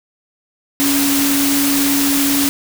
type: tone in noise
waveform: sine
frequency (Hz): 279.9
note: C#4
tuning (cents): +17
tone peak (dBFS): -15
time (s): 0.8-2.49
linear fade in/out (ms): 0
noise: white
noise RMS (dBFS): -18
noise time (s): 0.8-2.49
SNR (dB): 0
effects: none